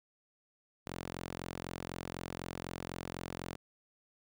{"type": "tone with high-pass filter", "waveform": "sawtooth", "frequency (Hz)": 44, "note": "F1", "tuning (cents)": 14, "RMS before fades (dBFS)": -43, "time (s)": [0.86, 3.56], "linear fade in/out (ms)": 10, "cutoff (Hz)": 140, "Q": 0.53, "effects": []}